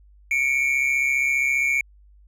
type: tone pair together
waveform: triangle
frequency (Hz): 2217 / 2352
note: C#7 / D7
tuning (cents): 0 / +2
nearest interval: minor second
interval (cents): 102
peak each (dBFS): -20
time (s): 0.31-1.81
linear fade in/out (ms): 2
effects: added 50 Hz sine -49 dBFS peak until 2.27 s